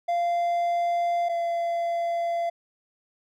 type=tone pair in turn; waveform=triangle; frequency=692 / 682.9 Hz; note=F5 / F5; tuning=-16 / -39 cents; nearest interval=unison; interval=23 cents; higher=first; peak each=-20 / -22 dBFS; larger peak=first; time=0.08-1.29 / 1.29-2.5 s; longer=neither; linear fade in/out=10 ms; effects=none